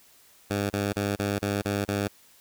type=tone bursts; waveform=10% pulse; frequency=100.9 Hz; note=G#2; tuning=49 cents flat; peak=-17 dBFS; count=7; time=0.5-2.08 s; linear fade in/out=10 ms; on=200 ms; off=30 ms; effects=white hiss -57 dBFS RMS until 2.4 s